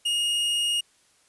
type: tone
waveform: 45% pulse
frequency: 2859 Hz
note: F7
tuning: 40 cents sharp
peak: -22 dBFS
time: 0.05-0.81 s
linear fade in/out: 10 ms
effects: white hiss -62 dBFS RMS until 1.28 s + resampled to 24000 Hz